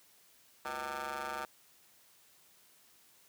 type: ring-modulated tone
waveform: 15% pulse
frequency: 141.6 Hz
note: C#3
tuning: 37 cents sharp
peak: -28 dBFS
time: 0.65-1.45 s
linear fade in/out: 2 ms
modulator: 1050 Hz
effects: white hiss -64 dBFS RMS until 3.28 s + high-pass 80 Hz 12 dB/octave